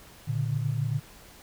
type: tone cluster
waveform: sine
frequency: 115.4 / 138.6 / 145.9 Hz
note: A#2 / C#3 / D3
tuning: -17 / 0 / -11 cents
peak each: -28 / -36 / -29 dBFS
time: 0.27-1 s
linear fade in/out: 20 ms
effects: pink hiss -51 dBFS RMS until 1.42 s